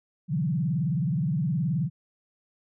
sine tone with vibrato, 155.56 Hz, D#3, in tune, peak -23 dBFS, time 0.28-1.9 s, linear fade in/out 50 ms, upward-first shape sine, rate 19 Hz, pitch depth 300 cents each way, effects none

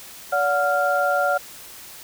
sine tone cluster, 574 / 729 / 1391 Hz, D5 / F#5 / F6, -40 / -26 / -7 cents, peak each -22 dBFS, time 0.32-1.38 s, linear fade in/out 10 ms, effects white hiss -41 dBFS RMS until 2.03 s

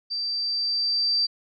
sine tone with level ramp, 4674 Hz, D8, 9 cents flat, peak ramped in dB -26 to -19 dBFS, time 0.1-1.27 s, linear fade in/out 20 ms, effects none

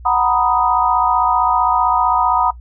sine chord, B major seventh, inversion second, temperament equal, 740 / 932.3 / 987.8 / 1244.5 Hz, F#5 / A#5 / B5 / D#6, 0 / 0 / 0 / 0 cents, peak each -18 dBFS, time 0.05-2.51 s, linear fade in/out 10 ms, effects noise-tail reverb RT60 0.1 s tail -18 dB re dry + added 60 Hz sine -33 dBFS peak until 2.6 s

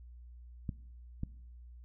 clicks, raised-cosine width 5 ms, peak -23 dBFS, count 2, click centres 0.692 / 1.234 s, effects noise-tail reverb RT60 0.8 s tail -21 dB re dry + added 60 Hz sine -49 dBFS peak until 1.84 s

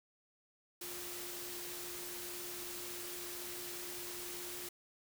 sine tone in noise, 353.4 Hz, F4, 21 cents sharp, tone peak -50 dBFS, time 0.81-4.69 s, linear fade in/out 5 ms, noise white, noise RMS -45 dBFS, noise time 0.81-4.69 s, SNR -8 dB, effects none

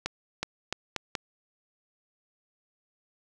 accelerating click train, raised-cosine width 0.2 ms, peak -12 dBFS, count 5, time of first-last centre 0.06-1.152 s, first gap 370 ms, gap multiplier 0.8, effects none

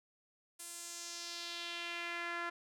sawtooth tone with band-pass filter sweep, 343.4 Hz, F4, 29 cents flat, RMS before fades -43 dBFS, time 0.59-2.5 s, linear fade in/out 10 ms, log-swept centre 9800 to 1500 Hz, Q 2, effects none

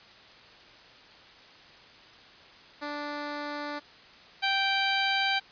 10% pulse tone pair in turn, 292.9 / 781.9 Hz, D4 / G5, -5 / -5 cents, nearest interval octave + perfect fourth, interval 1700 cents, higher second, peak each -25 / -16 dBFS, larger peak second, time 2.81-3.8 / 4.42-5.4 s, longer first, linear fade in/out 20 ms, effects white hiss -52 dBFS RMS until 5.51 s + resampled to 11025 Hz

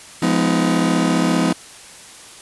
40% pulse chord, F half-diminished seventh, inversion none, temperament just, 174.61 / 209.5 / 251.4 / 314.3 Hz, F3 / Ab3 / Cb4 / Eb4, 0 / +15 / +31 / +18 cents, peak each -19 / -22 / -19 / -20 dBFS, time 0.22-1.53 s, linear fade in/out 5 ms, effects white hiss -40 dBFS RMS until 2.41 s + resampled to 24000 Hz

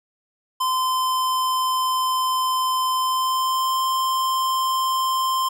square tone with pitch glide, 1031 to 1046 Hz, C6 to C6, -26 to -1 cents, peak -20 dBFS, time 0.6-5.49 s, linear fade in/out 10 ms, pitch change +25 cents, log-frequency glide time 2.95-3.83 s, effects none

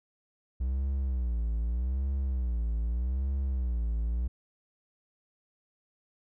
triangle tone with vibrato, 61.74 Hz, B1, in tune, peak -25 dBFS, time 0.6-4.28 s, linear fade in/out 10 ms, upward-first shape sine, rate 0.82 Hz, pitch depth 170 cents each way, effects none

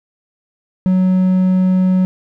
triangle tone, 185.4 Hz, F#3, 4 cents sharp, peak -8 dBFS, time 0.86-2.05 s, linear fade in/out 0 ms, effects none

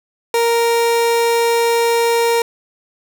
30% pulse tone, 466.2 Hz, A#4, in tune, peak -10 dBFS, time 0.34-2.42 s, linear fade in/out 2 ms, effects none

